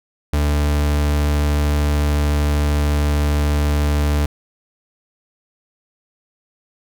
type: tone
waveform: 40% pulse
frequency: 73.42 Hz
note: D2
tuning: in tune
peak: -14 dBFS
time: 0.33-4.26 s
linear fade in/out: 5 ms
effects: none